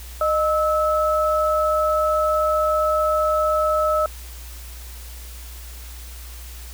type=tone pair together; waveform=sine; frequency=615.5 / 1300 Hz; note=D#5 / E6; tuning=-19 / -24 cents; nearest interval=octave + minor second; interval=1295 cents; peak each=-19 / -20 dBFS; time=0.21-4.06 s; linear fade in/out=2 ms; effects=added 60 Hz sine -35 dBFS peak until 6.73 s + white hiss -42 dBFS RMS until 6.73 s